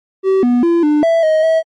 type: tone with pitch steps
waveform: triangle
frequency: 383.1 / 244 / 339.8 / 298.6 / 662 / 628 / 646 Hz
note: G4 / B3 / F4 / D4 / E5 / D#5 / E5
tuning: -40 / -21 / -47 / +29 / +7 / +16 / -35 cents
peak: -7 dBFS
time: 0.23-1.63 s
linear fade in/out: 50 ms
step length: 200 ms
effects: MP3 48 kbps